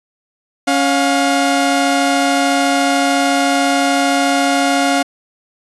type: tone pair together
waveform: sawtooth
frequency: 277.2 / 709.9 Hz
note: C#4 / F5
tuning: 0 / +28 cents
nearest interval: octave + major third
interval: 1628 cents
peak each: -11 dBFS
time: 0.67-5.03 s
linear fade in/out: 10 ms
effects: resampled to 24000 Hz